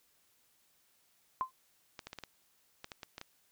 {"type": "tone with exponential decay", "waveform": "sine", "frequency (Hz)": 1039, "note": "C6", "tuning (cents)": -12, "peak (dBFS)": -26, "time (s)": [1.41, 1.51], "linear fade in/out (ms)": 0, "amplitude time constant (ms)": 21}
{"type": "clicks", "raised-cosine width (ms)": 0.2, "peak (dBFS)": -26, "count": 10, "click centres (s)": [1.992, 2.07, 2.131, 2.187, 2.237, 2.844, 2.918, 3.032, 3.181, 3.214]}
{"effects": ["white hiss -71 dBFS RMS until 3.51 s"]}